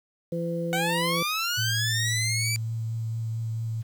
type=harmonic tone; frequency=169.2 Hz; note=E3; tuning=45 cents sharp; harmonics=1 / 2 / 3; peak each=-29 / -35 / -30 dBFS; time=0.32-1.23 s; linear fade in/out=5 ms
type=linear sweep; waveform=15% pulse; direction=up; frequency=738 to 2342 Hz; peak=-19 dBFS; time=0.73-2.56 s; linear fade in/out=0 ms
type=tone with vibrato; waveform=sine; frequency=113 Hz; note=A2; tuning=47 cents sharp; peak=-27 dBFS; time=1.57-3.83 s; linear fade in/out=20 ms; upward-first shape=triangle; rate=4.5 Hz; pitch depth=18 cents each way
effects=9-bit